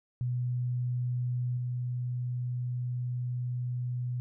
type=tone with level steps; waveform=sine; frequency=123.6 Hz; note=B2; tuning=2 cents sharp; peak=-28 / -30 dBFS; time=0.21-4.2 s; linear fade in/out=0 ms; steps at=1.57 s; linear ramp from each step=5 ms; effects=none